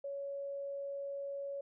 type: tone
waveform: sine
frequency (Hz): 559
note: C#5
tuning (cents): +14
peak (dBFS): -38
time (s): 0.04-1.61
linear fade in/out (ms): 5
effects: none